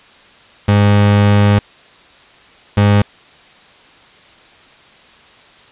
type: tone bursts at uneven times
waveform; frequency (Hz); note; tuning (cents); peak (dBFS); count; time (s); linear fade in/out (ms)
30% pulse; 102.4; G#2; -24; -5; 2; 0.68-1.59 / 2.77-3.02; 5
effects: white hiss -44 dBFS RMS until 5.71 s + resampled to 8000 Hz